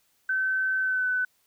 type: tone with pitch glide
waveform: sine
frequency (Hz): 1533 to 1504.1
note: G6 to F#6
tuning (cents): -39 to +28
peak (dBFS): -23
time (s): 0.29-1.25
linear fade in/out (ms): 5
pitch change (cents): -33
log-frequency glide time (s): 0.8-1.08
effects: white hiss -68 dBFS RMS until 1.46 s